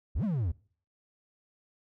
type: exponential two-way sweep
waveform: triangle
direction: up then down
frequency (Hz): 46.25 to 231.1 to 72.4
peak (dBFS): -25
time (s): 0.15-0.52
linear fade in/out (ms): 10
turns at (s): 0.24
effects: noise-tail reverb RT60 0.5 s tail -24 dB re dry